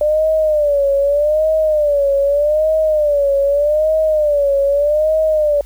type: tone with vibrato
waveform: sine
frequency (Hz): 592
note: D5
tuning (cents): +14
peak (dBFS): -11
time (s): 0.01-5.61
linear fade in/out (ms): 2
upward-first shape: sine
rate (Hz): 0.82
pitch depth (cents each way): 110
effects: added 52 Hz sine -34 dBFS peak until 5.65 s + white hiss -49 dBFS RMS until 5.65 s